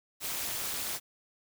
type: noise with amplitude modulation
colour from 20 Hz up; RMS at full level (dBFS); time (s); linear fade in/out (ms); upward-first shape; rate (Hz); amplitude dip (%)
white; -31; 0.2-1; 50; sine; 223; 90
effects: none